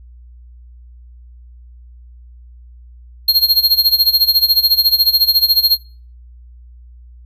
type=tone with tremolo; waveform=square; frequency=4235 Hz; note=C8; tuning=20 cents sharp; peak=-7 dBFS; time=3.28-5.77 s; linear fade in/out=5 ms; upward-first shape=sine; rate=14 Hz; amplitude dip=85%; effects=noise-tail reverb RT60 0.4 s tail -22 dB re dry + added 60 Hz sine -37 dBFS peak until 7.25 s